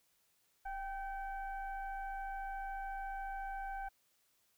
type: tone with frequency modulation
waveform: sine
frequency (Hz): 784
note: G5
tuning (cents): 0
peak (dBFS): -39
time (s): 0.65-3.89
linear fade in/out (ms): 10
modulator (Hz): 757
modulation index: 0.81
effects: white hiss -75 dBFS RMS until 4.57 s